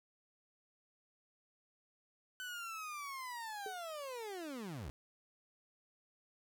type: linear sweep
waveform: 30% pulse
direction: down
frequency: 1515 to 54.9 Hz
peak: -40 dBFS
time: 2.4-4.9 s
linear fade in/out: 0 ms
type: tone with exponential decay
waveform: sine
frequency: 424.1 Hz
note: G#4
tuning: 36 cents sharp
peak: -40 dBFS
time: 3.66-3.8 s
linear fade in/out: 2 ms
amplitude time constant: 30 ms
effects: none